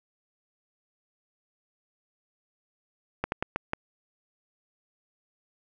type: slowing click train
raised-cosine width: 0.5 ms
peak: -12 dBFS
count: 5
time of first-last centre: 3.24-3.734 s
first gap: 81 ms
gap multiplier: 1.29
effects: none